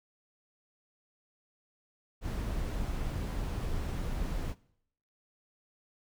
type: noise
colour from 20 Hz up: brown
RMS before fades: -34 dBFS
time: 2.21-4.55 s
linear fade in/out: 50 ms
effects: noise-tail reverb RT60 0.7 s tail -21 dB re dry